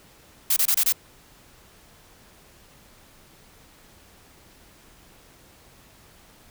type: noise bursts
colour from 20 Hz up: blue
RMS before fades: -20 dBFS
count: 5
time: 0.5-0.925 s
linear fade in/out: 5 ms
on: 65 ms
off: 25 ms
effects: pink hiss -53 dBFS RMS until 6.5 s